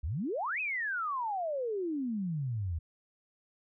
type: exponential two-way sweep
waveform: sine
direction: up then down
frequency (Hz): 62.5 to 2608 to 77.1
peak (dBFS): -31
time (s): 0.03-2.79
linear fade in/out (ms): 10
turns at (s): 0.6
effects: none